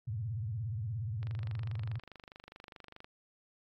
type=tone with vibrato; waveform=sine; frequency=110 Hz; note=A2; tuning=in tune; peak=-34 dBFS; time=0.07-1.99 s; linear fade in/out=10 ms; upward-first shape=sine; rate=17 Hz; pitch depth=240 cents each way
type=click train; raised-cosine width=0.3 ms; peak=-33 dBFS; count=46; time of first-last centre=1.23-3.045 s; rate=24.8 Hz
effects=AAC 32 kbps